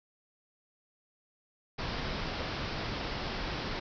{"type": "low-pass noise", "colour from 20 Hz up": "pink", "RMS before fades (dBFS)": -36, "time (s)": [1.78, 3.8], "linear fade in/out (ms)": 10, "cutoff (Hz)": 5400, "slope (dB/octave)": 96, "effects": []}